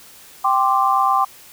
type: chord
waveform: sine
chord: G suspended fourth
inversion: none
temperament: equal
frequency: 784 / 1046.5 / 1174.7 Hz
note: G5 / C6 / D6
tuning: 0 / 0 / 0 cents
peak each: -18 dBFS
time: 0.44-1.25 s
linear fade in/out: 10 ms
effects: white hiss -44 dBFS RMS until 1.52 s